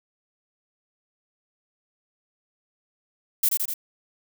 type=noise with echo; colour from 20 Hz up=violet; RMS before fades=-20 dBFS; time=3.43-3.49 s; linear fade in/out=5 ms; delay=83 ms; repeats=3; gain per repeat=-3 dB; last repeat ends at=3.739 s; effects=none